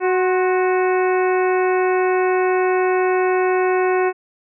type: harmonic tone with a mistuned harmonic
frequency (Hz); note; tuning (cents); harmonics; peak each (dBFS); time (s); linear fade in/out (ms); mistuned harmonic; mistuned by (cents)
370; F#4; 0; 1 / 2 / 3 / 4 / 5 / 6 / 7; -16 / -22 / -26 / -28 / -30 / -32 / -33; 0-4.13; 50; 3; -57
effects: none